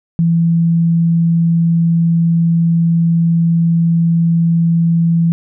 sine tone, 167.2 Hz, E3, 25 cents sharp, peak -9 dBFS, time 0.19-5.32 s, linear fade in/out 0 ms, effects none

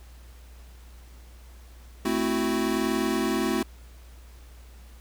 square chord, F# half-diminished seventh, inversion first, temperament equal, 220 / 261.6 / 329.6 / 370 Hz, A3 / C4 / E4 / F#4, 0 / 0 / 0 / 0 cents, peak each -30 dBFS, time 2.05-3.63 s, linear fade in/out 5 ms, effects added 60 Hz sine -45 dBFS peak until 5 s + pink hiss -56 dBFS RMS until 5 s

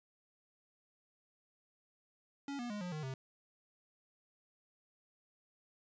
square tone with pitch steps, 280.4 / 241.3 / 207.6 / 178.69 / 153.77 / 132.33 Hz, C#4 / B3 / G#3 / F3 / D#3 / C3, +20 / -40 / 0 / +40 / -20 / +20 cents, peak -40 dBFS, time 2.48-3.14 s, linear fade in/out 2 ms, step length 110 ms, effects resampled to 16000 Hz

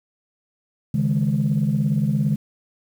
sine chord, C# suspended second, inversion none, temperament just, 138.59 / 155.92 / 207.9 Hz, C#3 / D#3 / G#3, 0 / +4 / +2 cents, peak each -21 dBFS, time 0.94-2.36 s, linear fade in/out 5 ms, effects tanh soft clip ceiling -11 dBFS + 8-bit

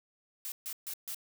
blue noise bursts, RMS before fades -39 dBFS, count 4, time 0.45-1.146 s, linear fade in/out 0 ms, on 69 ms, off 140 ms, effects none

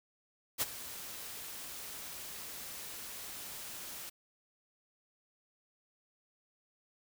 white noise with ADSR envelope, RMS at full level -30 dBFS, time 0.58-4.1 s, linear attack 38 ms, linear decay 26 ms, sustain -15 dB, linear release 13 ms, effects none

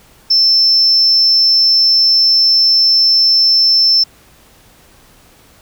sine tone, 5320 Hz, E8, 15 cents sharp, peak -6 dBFS, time 0.3-4.04 s, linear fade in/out 10 ms, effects tanh soft clip ceiling -3 dBFS + pink hiss -46 dBFS RMS until 5.61 s

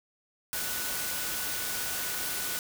sine tone in noise, 1477 Hz, F#6, 3 cents flat, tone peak -42 dBFS, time 0.53-2.59 s, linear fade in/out 0 ms, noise white, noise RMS -33 dBFS, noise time 0.53-2.59 s, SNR -12 dB, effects none

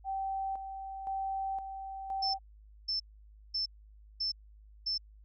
sine tone with tremolo, 775 Hz, G5, 20 cents flat, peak -32 dBFS, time 0.04-2.39 s, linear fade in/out 50 ms, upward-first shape square, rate 0.97 Hz, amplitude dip 55%
sine tone bursts, 5300 Hz, E8, 9 cents sharp, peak -30 dBFS, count 5, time 2.22-4.98 s, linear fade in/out 10 ms, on 120 ms, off 540 ms
effects added 52 Hz sine -53 dBFS peak until 5.24 s

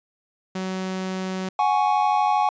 sawtooth tone, 187.5 Hz, F#3, 23 cents sharp, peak -22 dBFS, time 0.55-1.49 s, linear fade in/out 5 ms
triangle chord, F# suspended second, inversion none, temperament just, 740 / 832.5 / 1110 Hz, F#5 / G#5 / C#6, 0 / +4 / +2 cents, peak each -21 / -18 / -23 dBFS, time 1.59-2.49 s, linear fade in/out 2 ms
effects resampled to 16000 Hz

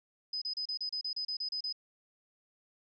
sine tone bursts, 5020 Hz, D#8, 15 cents sharp, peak -33 dBFS, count 12, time 0.33-1.726 s, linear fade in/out 5 ms, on 87 ms, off 32 ms, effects none

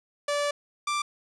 sawtooth tone pair in turn, 580 / 1177.6 Hz, D5 / D6, -22 / +4 cents, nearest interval octave, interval 1226 cents, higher second, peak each -21 / -22 dBFS, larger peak first, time 0.28-0.51 / 0.87-1.02 s, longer first, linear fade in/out 5 ms, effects resampled to 22050 Hz + 9-bit

